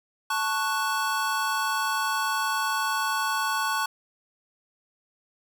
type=chord; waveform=square; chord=F# minor; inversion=first; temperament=equal; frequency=880 / 1108.7 / 1480 Hz; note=A5 / C#6 / F#6; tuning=0 / 0 / 0 cents; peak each=-30 / -29 / -30 dBFS; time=0.3-3.86 s; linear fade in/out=5 ms; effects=none